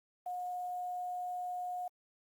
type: tone with quantisation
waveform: sine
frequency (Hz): 721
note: F#5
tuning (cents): -45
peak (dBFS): -36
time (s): 0.26-1.88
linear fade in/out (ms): 5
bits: 10
effects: Opus 24 kbps